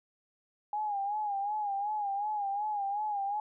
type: tone with vibrato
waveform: sine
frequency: 821 Hz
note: G#5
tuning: 20 cents flat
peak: -30 dBFS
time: 0.73-3.4 s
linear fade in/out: 2 ms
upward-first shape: sine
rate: 2.7 Hz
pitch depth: 73 cents each way
effects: none